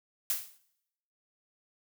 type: noise with exponential decay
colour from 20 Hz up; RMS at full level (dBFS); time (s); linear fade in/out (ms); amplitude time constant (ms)
blue; -27; 0.3-0.58; 2; 59
effects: noise-tail reverb RT60 0.8 s tail -19 dB re dry